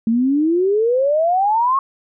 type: exponential sweep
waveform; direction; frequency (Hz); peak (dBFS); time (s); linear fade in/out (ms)
sine; up; 220 to 1108.7; -13; 0.07-1.79; 2
effects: none